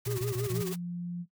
white noise with tremolo, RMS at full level -39 dBFS, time 0.05-0.76 s, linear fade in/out 5 ms, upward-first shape sine, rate 18 Hz, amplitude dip 70%
triangle tone bursts, 119.6 Hz, A#2, 45 cents sharp, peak -29 dBFS, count 4, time 0.06-0.618 s, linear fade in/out 5 ms, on 120 ms, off 26 ms
triangle tone with vibrato, 390 Hz, G4, 9 cents flat, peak -31 dBFS, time 0.07-0.73 s, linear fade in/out 5 ms, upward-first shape sine, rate 6.1 Hz, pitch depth 120 cents each way
sine tone, 174.61 Hz, F3, in tune, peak -33 dBFS, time 0.5-1.26 s, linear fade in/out 50 ms
effects noise-tail reverb RT60 0.1 s tail -18 dB re dry

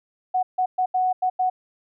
sine tone bursts at uneven times, 740 Hz, F#5, in tune, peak -18 dBFS, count 6, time 0.34-0.43 / 0.58-0.66 / 0.78-0.86 / 0.94-1.13 / 1.22-1.3 / 1.39-1.5 s, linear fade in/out 10 ms, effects none

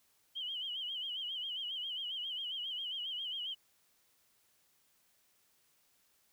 sine tone with vibrato, 3066 Hz, G7, 39 cents flat, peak -37 dBFS, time 0.35-3.55 s, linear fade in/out 20 ms, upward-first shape sine, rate 7.4 Hz, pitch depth 100 cents each way, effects white hiss -72 dBFS RMS until 6.32 s

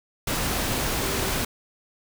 sine tone in noise, 388.3 Hz, G4, 16 cents flat, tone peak -34 dBFS, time 1.02-1.31 s, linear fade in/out 5 ms, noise pink, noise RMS -26 dBFS, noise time 0.27-1.45 s, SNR -11 dB, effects none

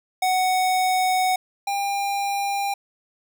square tone pair in turn, 743 / 800.1 Hz, F#5 / G5, +7 / +35 cents, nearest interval minor second, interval 128 cents, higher second, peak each -19 / -23 dBFS, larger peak first, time 0.22-1.36 / 1.67-2.74 s, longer first, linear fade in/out 5 ms, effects none

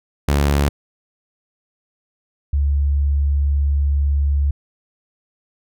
sawtooth / sine tone pair in turn, 71.4 / 70.99 Hz, D2 / C#2, -48 / +42 cents, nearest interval unison, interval 10 cents, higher first, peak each -10 / -14 dBFS, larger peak first, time 0.28-0.69 / 2.53-4.51 s, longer second, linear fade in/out 5 ms, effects none

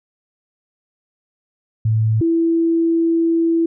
sine tone pair in turn, 110.2 / 331.5 Hz, A2 / E4, +3 / +10 cents, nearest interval octave + perfect fifth, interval 1907 cents, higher second, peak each -13 dBFS, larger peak neither, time 1.85-2.21 / 2.21-3.66 s, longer second, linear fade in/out 5 ms, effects none

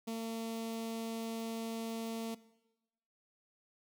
sawtooth tone with notch filter, 226.5 Hz, A#3, 50 cents flat, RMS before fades -39 dBFS, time 0.07-2.35 s, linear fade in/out 10 ms, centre 1600 Hz, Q 1.2, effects noise-tail reverb RT60 1.0 s tail -19 dB re dry

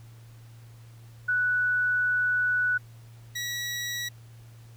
sine / 20% pulse tone pair in turn, 1480 / 1928.9 Hz, F#6 / B6, 0 / -41 cents, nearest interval perfect fourth, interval 459 cents, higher second, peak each -22 / -25 dBFS, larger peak first, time 1.28-2.78 / 3.35-4.09 s, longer first, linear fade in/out 10 ms, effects added 115 Hz sine -46 dBFS peak until 4.76 s + pink hiss -59 dBFS RMS until 4.76 s

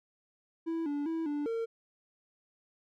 triangle tone with pitch steps, 329.1 / 288.9 / 326.4 / 292.4 / 456.6 Hz, E4 / D4 / E4 / D4 / A#4, -3 / -28 / -17 / -7 / -36 cents, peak -29 dBFS, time 0.66-1.66 s, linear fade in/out 20 ms, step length 200 ms, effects none

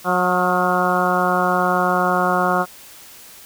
harmonic tone with a mistuned harmonic, 181.1 Hz, F#3, 37 cents flat, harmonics 1 / 2 / 3 / 4 / 5 / 6 / 7 / 8, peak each -24 / -25 / -24 / -21 / -27 / -23 / -23 / -24 dBFS, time 0.04-2.66 s, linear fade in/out 50 ms, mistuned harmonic 8, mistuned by -36 cents, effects white hiss -42 dBFS RMS until 3.45 s

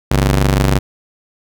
sawtooth ring-modulated tone, 96.8 Hz, G2, 21 cents flat, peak -4 dBFS, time 0.11-0.79 s, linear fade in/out 5 ms, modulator 35.4 Hz, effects none

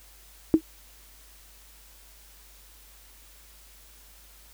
sine tone with exponential decay, 319.1 Hz, D#4, 44 cents sharp, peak -9 dBFS, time 0.54-0.61 s, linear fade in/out 0 ms, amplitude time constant 15 ms, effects added 50 Hz sine -54 dBFS peak until 4.53 s + white hiss -54 dBFS RMS until 4.53 s

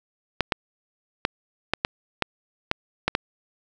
clicks, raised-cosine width 0.3 ms, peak -4 dBFS, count 9, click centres 0.407 / 0.522 / 1.251 / 1.736 / 1.849 / 2.223 / 2.714 / 3.08 / 3.151 s, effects none

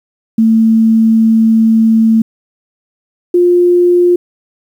sine tone pair in turn, 223.6 / 353.2 Hz, A3 / F4, +28 / +20 cents, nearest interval minor sixth, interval 792 cents, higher second, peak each -5 dBFS, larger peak neither, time 0.38-2.22 / 3.34-4.16 s, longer first, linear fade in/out 5 ms, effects 7-bit

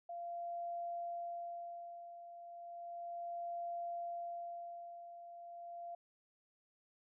sine tone with tremolo, 690 Hz, F5, 21 cents flat, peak -39 dBFS, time 0.09-5.95 s, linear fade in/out 5 ms, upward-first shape sine, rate 0.34 Hz, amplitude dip 70%, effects none

